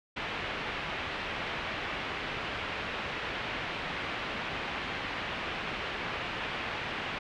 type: low-pass noise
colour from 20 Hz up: white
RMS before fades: -36 dBFS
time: 0.16-7.19 s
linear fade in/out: 10 ms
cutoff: 2900 Hz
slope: 24 dB/octave
effects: none